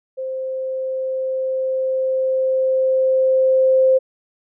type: tone with level ramp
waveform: sine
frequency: 523.3 Hz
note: C5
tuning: in tune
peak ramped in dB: -23 to -10 dBFS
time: 0.17-3.99 s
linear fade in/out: 20 ms
effects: none